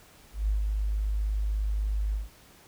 sine tone with ADSR envelope, 51.8 Hz, G#1, 4 cents flat, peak -22 dBFS, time 0.33-2.29 s, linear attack 150 ms, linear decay 130 ms, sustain -3 dB, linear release 150 ms, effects pink hiss -55 dBFS RMS until 2.67 s

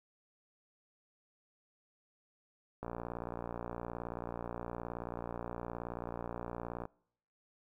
click train, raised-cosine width 1 ms, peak -26 dBFS, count 238, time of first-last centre 2.83-6.854 s, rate 58.9 Hz, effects noise-tail reverb RT60 0.7 s tail -26 dB re dry

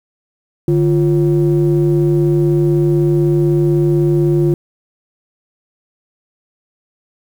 triangle ring-modulated tone, 100 Hz, G2, 35 cents sharp, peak -5 dBFS, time 0.68-4.54 s, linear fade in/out 0 ms, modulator 248 Hz, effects 7-bit

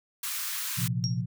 white high-pass noise, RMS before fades -33 dBFS, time 0.23-0.88 s, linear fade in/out 5 ms, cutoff 1000 Hz, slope 48 dB/octave
sine chord, Bb suspended second, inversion none, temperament equal, 116.54 / 130.81 / 174.61 Hz, Bb2 / C3 / F3, 0 / 0 / 0 cents, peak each -30 / -31 / -32 dBFS, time 0.77-1.26 s, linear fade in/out 20 ms
sine tone with exponential decay, 5588 Hz, F8, in tune, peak -26 dBFS, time 1.04-1.21 s, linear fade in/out 0 ms, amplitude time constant 35 ms
effects none

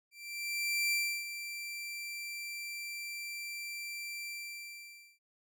sawtooth tone with ADSR envelope, 2350 Hz, D7, 1 cent sharp, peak -25 dBFS, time 0.11-5.19 s, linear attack 810 ms, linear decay 320 ms, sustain -11 dB, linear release 910 ms, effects none

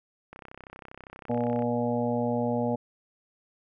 click train, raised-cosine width 0.5 ms, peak -28 dBFS, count 43, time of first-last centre 0.33-1.622 s, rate 32.5 Hz
harmonic tone, 120 Hz, B2, 49 cents flat, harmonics 1 / 2 / 4 / 5 / 6 / 7, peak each -34 / -28 / -31 / -32 / -37 / -35 dBFS, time 1.29-2.76 s, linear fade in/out 10 ms
effects none

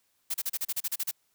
blue noise bursts, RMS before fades -30 dBFS, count 11, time 0.3-1.113 s, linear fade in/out 10 ms, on 43 ms, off 34 ms, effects white hiss -72 dBFS RMS until 1.34 s

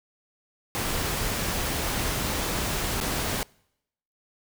pink noise with dropouts, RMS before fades -28 dBFS, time 0.75-3.43 s, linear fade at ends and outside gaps 0 ms, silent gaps 3.002-3.011 s, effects noise-tail reverb RT60 0.8 s tail -26 dB re dry

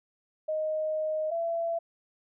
sine tone pair in turn, 622.3 / 671.1 Hz, D#5 / E5, 0 / +31 cents, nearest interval minor second, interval 131 cents, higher second, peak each -27 dBFS, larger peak neither, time 0.48-1.31 / 1.31-1.79 s, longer first, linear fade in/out 10 ms, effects none

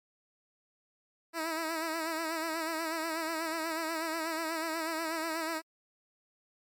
10% pulse tone with vibrato, 323.7 Hz, E4, 31 cents flat, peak -24 dBFS, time 1.33-5.62 s, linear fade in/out 50 ms, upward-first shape sine, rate 8.2 Hz, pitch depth 58 cents each way, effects MP3 96 kbps

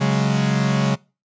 45% pulse chord, C# suspended fourth, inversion none, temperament equal, 138.59 / 185 / 207.7 Hz, C#3 / F#3 / G#3, 0 / 0 / 0 cents, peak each -19 / -22 / -22 dBFS, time 0-0.96 s, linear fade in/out 20 ms, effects noise-tail reverb RT60 0.3 s tail -23 dB re dry + resampled to 16000 Hz

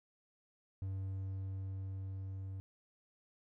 triangle tone with level ramp, 96 Hz, G2, 36 cents flat, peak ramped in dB -35 to -39 dBFS, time 0.82-2.6 s, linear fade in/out 0 ms, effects none

